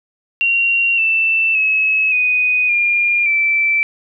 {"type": "tone with pitch steps", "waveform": "sine", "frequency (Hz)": [2754, 2663, 2576, 2491, 2409, 2329], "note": ["F7", "E7", "E7", "D#7", "D7", "D7"], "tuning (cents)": [-25, 17, -41, 1, 43, -15], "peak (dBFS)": -12, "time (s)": [0.41, 3.83], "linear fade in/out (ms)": 0, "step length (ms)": 570, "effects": []}